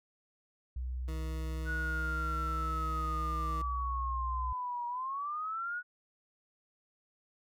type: tone with pitch glide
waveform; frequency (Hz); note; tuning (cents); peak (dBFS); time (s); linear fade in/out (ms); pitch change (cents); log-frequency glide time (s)
sine; 62.8 to 62.11; B1 to B1; +30 to +10; -34; 0.76-4.53; 5; -20; 1.35-1.89
type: tone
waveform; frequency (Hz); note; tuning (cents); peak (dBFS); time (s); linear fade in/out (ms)
20% pulse; 158.7; D#3; +35; -37; 1.08-3.62; 2
type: linear two-way sweep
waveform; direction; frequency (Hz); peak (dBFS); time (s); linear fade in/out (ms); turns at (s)
sine; down then up; 1473 to 953 to 1473; -34; 1.65-5.83; 50; 4.87
effects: none